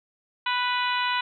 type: harmonic tone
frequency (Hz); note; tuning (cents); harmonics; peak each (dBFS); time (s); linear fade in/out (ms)
493.9; B4; 0; 2 / 3 / 4 / 5 / 6 / 7 / 8; -26 / -30 / -33 / -32 / -32 / -37 / -35; 0.46-1.21; 5
effects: none